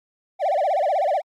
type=tone with vibrato; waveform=triangle; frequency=670 Hz; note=E5; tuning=28 cents sharp; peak=-15 dBFS; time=0.39-1.22 s; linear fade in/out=50 ms; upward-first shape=sine; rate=16 Hz; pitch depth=280 cents each way; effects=tanh soft clip ceiling -13 dBFS + Opus 48 kbps